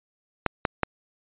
clicks, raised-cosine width 0.5 ms, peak -6 dBFS, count 3, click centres 0.463 / 0.652 / 0.833 s, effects resampled to 8000 Hz

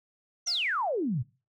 sine exponential sweep, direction down, 6272 to 109.1 Hz, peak -26 dBFS, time 0.46-1.23 s, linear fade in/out 20 ms
5% pulse tone with exponential decay, 698.5 Hz, F5, in tune, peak -30 dBFS, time 0.47-0.89 s, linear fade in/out 2 ms, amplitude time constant 91 ms
effects noise-tail reverb RT60 0.3 s tail -19 dB re dry

